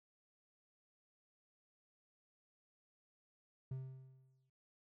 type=tone with exponential decay; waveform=triangle; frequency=131.3 Hz; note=C3; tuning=6 cents sharp; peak=-37 dBFS; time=3.71-4.5 s; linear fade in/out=5 ms; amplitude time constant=170 ms; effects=noise-tail reverb RT60 0.1 s tail -21 dB re dry